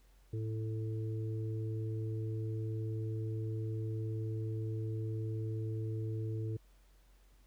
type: harmonic tone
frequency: 110.1 Hz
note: A2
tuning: 2 cents sharp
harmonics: 1 / 3 / 4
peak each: -35 / -45 / -46 dBFS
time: 0.33-6.57 s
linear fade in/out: 5 ms
effects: added 46 Hz sine -61 dBFS peak until 7.46 s + pink hiss -71 dBFS RMS until 7.46 s